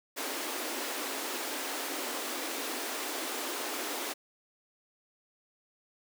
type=high-pass noise; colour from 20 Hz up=pink; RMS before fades=-36 dBFS; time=0.16-4.14 s; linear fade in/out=20 ms; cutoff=250 Hz; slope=96 dB/octave; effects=none